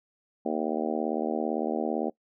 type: harmonic tone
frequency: 77.78 Hz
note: D#2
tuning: in tune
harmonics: 3 / 4 / 5 / 6 / 7 / 8 / 9 / 10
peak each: -32 / -33 / -34 / -35 / -35 / -36 / -37 / -37 dBFS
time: 0.45-2.1 s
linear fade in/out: 10 ms
effects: noise-tail reverb RT60 0.1 s tail -21 dB re dry